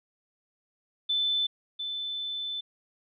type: tone pair in turn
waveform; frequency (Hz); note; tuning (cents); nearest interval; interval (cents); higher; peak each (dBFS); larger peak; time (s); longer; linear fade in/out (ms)
sine; 3520 / 3520; A7 / A7; 0 / 0; unison; 0; neither; -24 / -31; first; 1.09-1.47 / 1.79-2.61; second; 10
effects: none